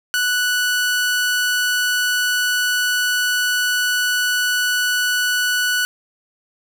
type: tone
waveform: sawtooth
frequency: 1480 Hz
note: F#6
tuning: in tune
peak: -13 dBFS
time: 0.14-5.85 s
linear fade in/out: 0 ms
effects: none